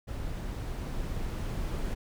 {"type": "noise with level ramp", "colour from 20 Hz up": "brown", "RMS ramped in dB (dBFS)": [-36, -32], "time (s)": [0.07, 1.95], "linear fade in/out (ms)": 20, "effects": []}